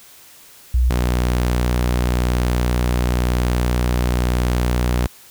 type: tone pair in turn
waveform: sine / sawtooth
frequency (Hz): 61.5 / 60.97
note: B1 / B1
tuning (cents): -7 / -22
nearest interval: unison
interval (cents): 15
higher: first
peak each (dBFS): -12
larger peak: neither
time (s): 0.74-0.9 / 0.9-5.07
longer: second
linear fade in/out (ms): 5
effects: white hiss -45 dBFS RMS until 5.3 s